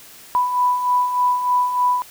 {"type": "beating tone pair", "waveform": "sine", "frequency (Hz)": [987.8, 991.1], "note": ["B5", "B5"], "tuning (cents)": [0, 6], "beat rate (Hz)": 3.3, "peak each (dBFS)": [-24, -16], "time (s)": [0.35, 2.02], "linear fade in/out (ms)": 0, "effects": ["white hiss -43 dBFS RMS until 2.1 s"]}